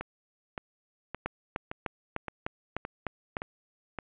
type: two click trains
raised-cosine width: 0.5 ms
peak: -16 / -20 dBFS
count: 8 / 8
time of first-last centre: 1.26-3.368 / 0.01-3.987 s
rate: 3.32 / 1.76 Hz
effects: resampled to 8000 Hz + 8-bit